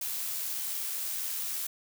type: noise with amplitude modulation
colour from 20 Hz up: blue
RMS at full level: -33 dBFS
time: 0.01-1.67 s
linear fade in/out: 5 ms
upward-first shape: sine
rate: 83.7 Hz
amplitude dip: 25%
effects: none